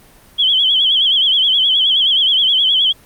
sine tone with vibrato, 3200 Hz, G7, 35 cents sharp, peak -10 dBFS, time 0.38-2.93 s, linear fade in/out 20 ms, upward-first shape sine, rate 9.5 Hz, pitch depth 100 cents each way, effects pink hiss -46 dBFS RMS until 3.05 s + Opus 32 kbps

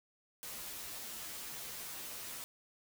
white noise with comb filter, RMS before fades -45 dBFS, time 0.43-2.44 s, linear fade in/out 0 ms, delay 11 ms, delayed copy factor -0.85, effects none

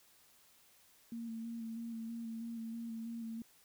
sine tone with vibrato, 228.7 Hz, A#3, 33 cents flat, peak -40 dBFS, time 1.12-3.42 s, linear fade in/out 2 ms, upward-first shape square, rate 3.1 Hz, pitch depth 21 cents each way, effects white hiss -66 dBFS RMS until 3.64 s

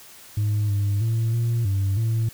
sine tone with pitch steps, 104.8 / 101.1 / 113.4 / 117 / 97.8 / 112.8 Hz, G#2 / G#2 / A#2 / A#2 / G2 / A2, +16 / -46 / -47 / +7 / -4 / +44 cents, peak -17 dBFS, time 0.37-2.29 s, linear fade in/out 5 ms, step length 320 ms, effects tanh soft clip ceiling -18 dBFS + white hiss -46 dBFS RMS until 2.33 s

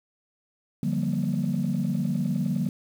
sine chord, G minor seventh, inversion second, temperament just, 147 / 176.4 / 196 / 235.2 Hz, D3 / F3 / G3 / Bb3, +2 / +18 / 0 / +16 cents, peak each -28 dBFS, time 0.83-2.69 s, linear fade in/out 2 ms, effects tanh soft clip ceiling -17 dBFS + 8-bit

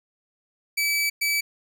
sawtooth tone bursts at uneven times, 2300 Hz, D7, 37 cents flat, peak -18 dBFS, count 2, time 0.77-1.1 / 1.21-1.41 s, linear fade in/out 10 ms, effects none

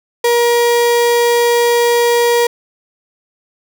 35% pulse tone, 474.9 Hz, A#4, 32 cents sharp, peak -8 dBFS, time 0.24-2.47 s, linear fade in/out 5 ms, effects none

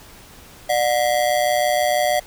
square ring-modulated tone, 662 Hz, E5, 7 cents sharp, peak -14 dBFS, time 0.69-2.2 s, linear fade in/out 10 ms, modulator 63.1 Hz, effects pink hiss -44 dBFS RMS until 2.26 s

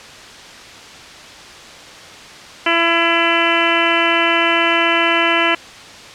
harmonic tone, 335.8 Hz, E4, 32 cents sharp, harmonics 1 / 2 / 3 / 4 / 5 / 6 / 7 / 8 / 9, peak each -21 / -21 / -21 / -21 / -21 / -21 / -21 / -21 / -21 dBFS, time 2.66-5.55 s, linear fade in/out 5 ms, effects white hiss -36 dBFS RMS until 6.14 s + low-pass 5000 Hz 12 dB/octave

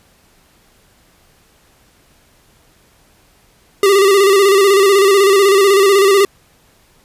square tone with vibrato, 394.8 Hz, G4, 12 cents sharp, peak -8 dBFS, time 3.83-6.25 s, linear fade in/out 2 ms, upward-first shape square, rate 16 Hz, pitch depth 49 cents each way, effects pink hiss -52 dBFS RMS until 7.04 s + resampled to 32000 Hz

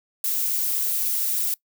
violet noise, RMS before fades -24 dBFS, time 0.24-1.54 s, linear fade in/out 2 ms, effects noise-tail reverb RT60 0.1 s tail -22 dB re dry

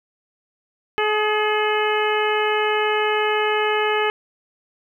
harmonic tone with a mistuned harmonic, 426 Hz, G#4, 44 cents sharp, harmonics 1 / 2 / 3 / 4 / 5 / 6 / 7, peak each -21 / -24 / -26 / -27 / -28 / -29 / -29 dBFS, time 0.98-4.1 s, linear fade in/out 0 ms, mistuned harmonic 3, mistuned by -23 cents, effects 9-bit

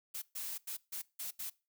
blue noise bursts at uneven times, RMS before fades -41 dBFS, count 6, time 0.14-0.22 / 0.35-0.58 / 0.67-0.77 / 0.92-1.02 / 1.19-1.31 / 1.39-1.5 s, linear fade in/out 10 ms, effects noise-tail reverb RT60 0.3 s tail -22 dB re dry

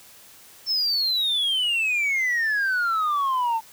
sine exponential sweep, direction down, 5370 to 880 Hz, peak -18 dBFS, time 0.66-3.61 s, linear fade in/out 50 ms, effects tanh soft clip ceiling -19 dBFS + white hiss -49 dBFS RMS until 3.72 s

